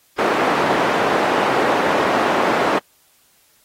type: band-pass noise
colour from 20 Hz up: white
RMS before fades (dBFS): -18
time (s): 0.18-2.79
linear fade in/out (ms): 10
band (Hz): 270 to 1000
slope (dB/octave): 12
effects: white hiss -57 dBFS RMS until 3.64 s + AAC 48 kbps